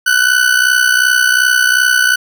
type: tone with amplitude modulation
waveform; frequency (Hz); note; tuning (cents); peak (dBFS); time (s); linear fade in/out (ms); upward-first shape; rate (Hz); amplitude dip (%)
40% pulse; 1494; F#6; +16; -5; 0.06-2.16; 10; sine; 62.7; 70
effects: none